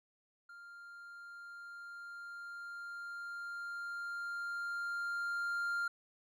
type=tone with level ramp; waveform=triangle; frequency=1396.9 Hz; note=F6; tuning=in tune; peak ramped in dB=-49 to -31 dBFS; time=0.49-5.88 s; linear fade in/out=5 ms; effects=none